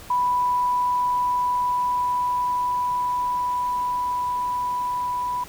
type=tone with level ramp; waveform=sine; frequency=987.8 Hz; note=B5; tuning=in tune; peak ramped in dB=-18 to -23 dBFS; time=0.1-5.44 s; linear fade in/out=5 ms; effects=pink hiss -43 dBFS RMS until 5.48 s